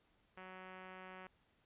5% pulse tone, 186.1 Hz, F#3, 10 cents sharp, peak -39 dBFS, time 0.37-1.27 s, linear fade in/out 2 ms, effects pink hiss -75 dBFS RMS until 1.65 s + resampled to 8000 Hz

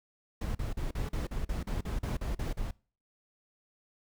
brown noise bursts, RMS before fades -33 dBFS, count 13, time 0.41-2.71 s, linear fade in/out 5 ms, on 140 ms, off 40 ms, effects noise-tail reverb RT60 0.4 s tail -23 dB re dry

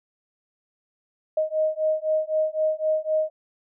sine beating tone pair, 622.3 / 626.2 Hz, D#5 / D#5, 0 / +11 cents, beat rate 3.9 Hz, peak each -24 dBFS, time 1.37-3.3 s, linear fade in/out 5 ms, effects none

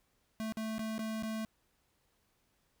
square tone with dropouts, 220 Hz, A3, in tune, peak -36 dBFS, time 0.4-1.45 s, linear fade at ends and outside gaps 0 ms, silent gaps 0.523-0.571 / 0.782-0.793 / 0.981-0.992 / 1.225-1.234 s, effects pink hiss -75 dBFS RMS until 2.8 s

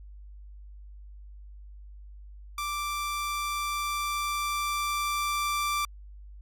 sawtooth tone with level ramp, 1174.7 Hz, D6, in tune, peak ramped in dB -26 to -22 dBFS, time 2.58-5.85 s, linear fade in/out 2 ms, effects added 50 Hz sine -43 dBFS peak until 6.41 s + MP3 64 kbps

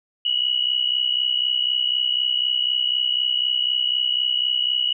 sine tone pair together, 2896 / 2960 Hz, F#7 / F#7, -38 / 0 cents, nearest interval unison, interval 38 cents, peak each -21 / -22 dBFS, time 0.25-4.93 s, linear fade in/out 5 ms, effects none

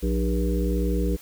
harmonic tone with a mistuned harmonic, 60 Hz, B1, 49 cents flat, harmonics 1 / 3 / 5 / 7 / 8, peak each -23 / -28 / -30 / -31 / -32 dBFS, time 0.02-1.17 s, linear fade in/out 20 ms, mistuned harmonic 7, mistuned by -91 cents, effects white hiss -48 dBFS RMS until 1.21 s

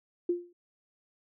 sine tone with exponential decay, 350 Hz, F4, 4 cents sharp, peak -22 dBFS, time 0.29-0.53 s, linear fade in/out 5 ms, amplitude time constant 51 ms, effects none

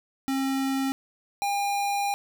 square tone pair in turn, 269 / 806.1 Hz, C4 / G5, +48 / +48 cents, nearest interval octave + perfect fifth, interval 1900 cents, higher second, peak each -25 dBFS, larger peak neither, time 0.28-0.92 / 1.42-2.14 s, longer second, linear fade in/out 0 ms, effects none

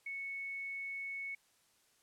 sine tone, 2210 Hz, C#7, 6 cents flat, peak -39 dBFS, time 0.06-1.35 s, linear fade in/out 5 ms, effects white hiss -71 dBFS RMS until 2.02 s + low-pass 11000 Hz 12 dB/octave

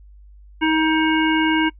harmonic tone, 315.9 Hz, D#4, 26 cents sharp, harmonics 1 / 3 / 5 / 7 / 9, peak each -17 / -22 / -24 / -25 / -27 dBFS, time 0.61-1.7 s, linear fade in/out 20 ms, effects noise-tail reverb RT60 0.1 s tail -24 dB re dry + added 50 Hz sine -42 dBFS peak until 1.79 s

